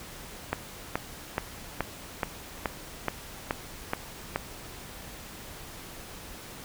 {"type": "click train", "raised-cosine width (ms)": 0.5, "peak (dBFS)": -11, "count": 10, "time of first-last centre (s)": [0.53, 4.36], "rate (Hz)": 2.35, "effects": ["pink hiss -44 dBFS RMS until 6.64 s"]}